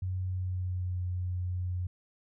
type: tone with pitch glide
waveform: sine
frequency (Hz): 92.5 to 90.28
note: F#2 to F#2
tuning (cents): 0 to -42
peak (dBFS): -30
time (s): 0.02-1.87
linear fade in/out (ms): 5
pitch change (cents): -42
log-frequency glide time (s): 0.25-0.99
effects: none